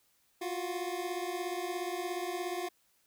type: beating tone pair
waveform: 25% pulse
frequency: 348.9 / 365.9 Hz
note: F4 / F#4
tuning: -2 / -19 cents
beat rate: 17 Hz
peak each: -33 / -34 dBFS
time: 0.41-2.69 s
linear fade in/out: 10 ms
effects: white hiss -71 dBFS RMS until 3.06 s